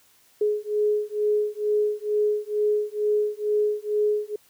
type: beating tone pair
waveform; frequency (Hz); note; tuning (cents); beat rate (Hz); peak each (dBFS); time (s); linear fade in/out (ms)
sine; 419.2 / 421.4; G#4 / G#4; +16 / +25; 2.2; -24; 0.41-4.36; 5
effects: white hiss -59 dBFS RMS until 4.49 s